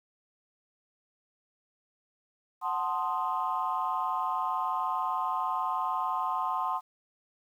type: chord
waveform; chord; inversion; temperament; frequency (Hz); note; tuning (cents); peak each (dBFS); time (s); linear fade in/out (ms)
sine; F# diminished seventh; none; equal; 740 / 880 / 1046.5 / 1244.5; F#5 / A5 / C6 / Eb6; 0 / 0 / 0 / 0; -34 / -34 / -30 / -35; 2.61-6.81; 50
effects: tanh soft clip ceiling -19 dBFS + 10-bit